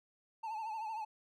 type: tone with vibrato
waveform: triangle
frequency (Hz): 878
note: A5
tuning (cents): -4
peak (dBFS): -36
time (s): 0.43-1.05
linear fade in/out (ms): 10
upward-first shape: triangle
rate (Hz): 13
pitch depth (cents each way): 84
effects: none

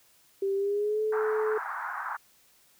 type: tone with pitch glide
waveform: sine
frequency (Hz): 392 to 432.4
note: G4 to A4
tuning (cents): 0 to -30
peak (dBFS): -25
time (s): 0.42-1.58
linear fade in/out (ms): 5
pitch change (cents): +170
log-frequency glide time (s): 0.55-1.02
type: band-pass noise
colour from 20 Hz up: white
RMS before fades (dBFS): -35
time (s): 1.12-2.17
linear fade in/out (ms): 10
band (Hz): 800 to 1600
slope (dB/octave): 48
effects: white hiss -62 dBFS RMS until 2.79 s

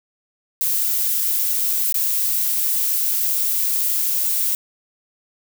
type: noise with dropouts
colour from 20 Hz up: violet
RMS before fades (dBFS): -20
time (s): 0.61-4.55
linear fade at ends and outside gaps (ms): 1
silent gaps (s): 1.925-1.943
effects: none

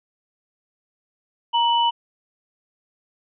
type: tone pair together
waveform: sine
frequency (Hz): 937.4 / 2976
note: A#5 / F#7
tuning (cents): +9 / +9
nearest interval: octave + minor sixth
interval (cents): 2000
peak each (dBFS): -17 / -22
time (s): 1.53-1.91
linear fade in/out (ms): 20
effects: none

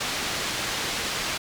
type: low-pass noise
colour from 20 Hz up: white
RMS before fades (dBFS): -29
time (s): 0-1.38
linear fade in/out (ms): 10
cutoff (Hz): 4800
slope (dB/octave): 12
effects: none

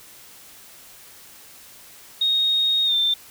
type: tone with pitch glide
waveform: sine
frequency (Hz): 3729 to 3573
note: A#7 to A7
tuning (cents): 0 to +26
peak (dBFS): -17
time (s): 2.21-3.14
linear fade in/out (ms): 5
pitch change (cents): -74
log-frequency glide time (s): 2.85-2.95
effects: white hiss -46 dBFS RMS until 3.3 s

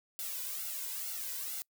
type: noise with flanger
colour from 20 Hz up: blue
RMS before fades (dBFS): -39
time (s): 0.19-1.62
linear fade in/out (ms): 0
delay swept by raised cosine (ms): 1.4 to 2.04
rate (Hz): 2.2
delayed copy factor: +1
effects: noise-tail reverb RT60 0.1 s tail -25 dB re dry

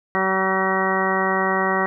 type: harmonic tone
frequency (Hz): 190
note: F#3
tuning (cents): +46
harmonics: 1 / 2 / 3 / 4 / 5 / 6 / 7 / 8 / 10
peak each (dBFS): -27 / -25 / -28 / -26 / -28 / -25 / -30 / -30 / -24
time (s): 0.15-1.86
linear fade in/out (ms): 0
effects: none

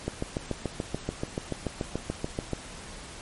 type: click train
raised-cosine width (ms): 2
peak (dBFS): -15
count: 18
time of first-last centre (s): 0.08-2.533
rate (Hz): 6.93
effects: pink hiss -43 dBFS RMS until 3.21 s + MP3 48 kbps

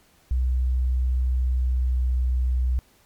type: tone with pitch glide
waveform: sine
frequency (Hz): 63.1 to 62.7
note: B1 to B1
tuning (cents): +38 to +27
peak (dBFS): -19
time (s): 0.31-2.79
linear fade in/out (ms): 0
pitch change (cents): -11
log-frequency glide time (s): 1.34-2.08
effects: pink hiss -59 dBFS RMS until 3.05 s + MP3 96 kbps

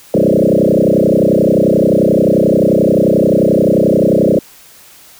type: tone with frequency modulation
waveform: sine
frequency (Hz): 370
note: F#4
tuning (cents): 0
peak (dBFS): -7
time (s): 0.14-4.39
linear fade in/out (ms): 2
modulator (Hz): 31.4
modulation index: 6.9
effects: white hiss -41 dBFS RMS until 5.19 s

